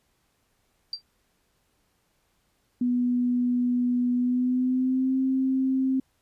sine tone with exponential decay, 4699 Hz, D8, in tune, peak -25 dBFS, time 0.93-1.02 s, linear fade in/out 2 ms, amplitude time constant 19 ms
sine tone with pitch glide, 245.8 to 263.4 Hz, B3 to C4, -8 to +12 cents, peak -21 dBFS, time 2.81-6 s, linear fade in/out 5 ms, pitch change +120 cents, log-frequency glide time 4.15-5.18 s
effects pink hiss -70 dBFS RMS until 6.21 s + resampled to 32000 Hz

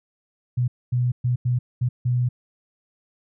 sine tone bursts at uneven times, 123.47 Hz, B2, in tune, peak -18 dBFS, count 6, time 0.57-0.68 / 0.92-1.12 / 1.24-1.36 / 1.45-1.59 / 1.81-1.89 / 2.05-2.29 s, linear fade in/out 10 ms, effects none

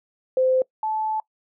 sine tone pair in turn, 517 / 869.5 Hz, C5 / A5, -21 / -21 cents, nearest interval major sixth, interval 900 cents, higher second, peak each -16 / -22 dBFS, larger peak first, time 0.37-0.62 / 0.83-1.2 s, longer second, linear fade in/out 2 ms, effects noise-tail reverb RT60 0.1 s tail -23 dB re dry

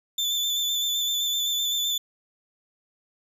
35% pulse tone with vibrato, 3520 Hz, A7, in tune, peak -22 dBFS, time 0.18-1.98 s, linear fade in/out 5 ms, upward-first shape square, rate 7.8 Hz, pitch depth 22 cents each way, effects none

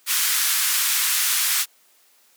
white band-pass noise, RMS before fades -21 dBFS, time 0.06-1.66 s, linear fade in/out 50 ms, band 1200 to 16000 Hz, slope 24 dB/octave, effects white hiss -58 dBFS RMS until 2.36 s + high-pass 300 Hz 12 dB/octave

